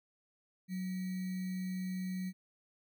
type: tone with sample-and-hold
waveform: sine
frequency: 185 Hz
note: F#3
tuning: in tune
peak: -35 dBFS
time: 0.68-2.33 s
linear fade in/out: 50 ms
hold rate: 2100 Hz
effects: none